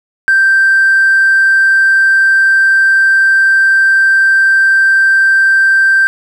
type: tone with hard clipping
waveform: sine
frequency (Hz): 1568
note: G6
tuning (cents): 0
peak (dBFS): -6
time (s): 0.28-6.07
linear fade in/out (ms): 0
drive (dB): 1
effects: none